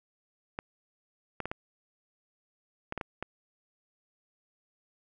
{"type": "clicks", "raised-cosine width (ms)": 0.5, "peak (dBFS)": -19, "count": 8, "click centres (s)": [0.589, 1.403, 1.456, 1.515, 2.924, 2.977, 3.012, 3.226], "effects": []}